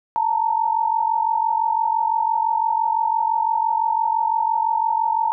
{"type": "tone pair together", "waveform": "sine", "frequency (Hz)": [880, 925.9], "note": ["A5", "A#5"], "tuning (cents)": [0, -12], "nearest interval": "minor second", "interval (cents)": 88, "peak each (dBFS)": -20, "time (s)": [0.16, 5.32], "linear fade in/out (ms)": 0, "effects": []}